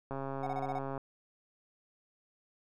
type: click train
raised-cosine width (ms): 1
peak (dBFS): -25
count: 119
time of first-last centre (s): 0.11-0.978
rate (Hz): 136
type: tone bursts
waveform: triangle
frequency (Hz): 740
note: F#5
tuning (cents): 0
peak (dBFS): -32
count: 6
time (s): 0.43-0.787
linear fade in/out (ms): 2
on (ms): 37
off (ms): 27
effects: none